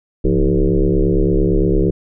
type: tone with frequency modulation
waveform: sine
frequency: 174.61 Hz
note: F3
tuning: in tune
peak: -11 dBFS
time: 0.24-1.91 s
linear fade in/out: 10 ms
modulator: 68.8 Hz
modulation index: 4
effects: none